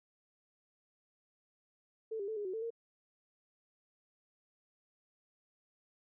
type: tone with pitch steps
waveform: sine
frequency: 443.1 / 398.4 / 439.4 / 413.2 / 372.5 / 445.5 / 461.4 Hz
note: A4 / G4 / A4 / G#4 / F#4 / A4 / A#4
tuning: +12 / +28 / -2 / -9 / +12 / +22 / -18 cents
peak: -36 dBFS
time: 2.11-2.705 s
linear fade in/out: 10 ms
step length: 85 ms
effects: none